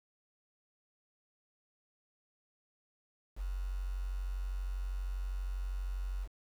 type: tone with quantisation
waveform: sine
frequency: 46.25 Hz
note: F#1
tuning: in tune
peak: -34 dBFS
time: 3.36-6.28 s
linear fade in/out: 50 ms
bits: 9
effects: none

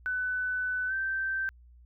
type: tone with pitch glide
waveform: sine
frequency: 1500 to 1557.4 Hz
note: F#6 to G6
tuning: +23 to -12 cents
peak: -28 dBFS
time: 0.06-1.49 s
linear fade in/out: 0 ms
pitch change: +65 cents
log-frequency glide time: 0.87-0.93 s
effects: added 60 Hz sine -52 dBFS peak until 1.85 s

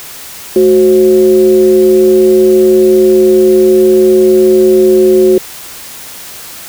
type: tone with frequency modulation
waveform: sine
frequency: 371.3 Hz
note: F#4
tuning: 6 cents sharp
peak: -3 dBFS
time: 0.56-5.38 s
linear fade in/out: 2 ms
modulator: 158 Hz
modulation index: 0.48
effects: white hiss -28 dBFS RMS until 6.68 s

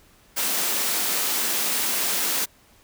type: high-pass noise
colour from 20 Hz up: white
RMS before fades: -24 dBFS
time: 0.36-2.46 s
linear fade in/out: 20 ms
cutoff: 170 Hz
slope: 96 dB/octave
effects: pink hiss -56 dBFS RMS until 2.83 s

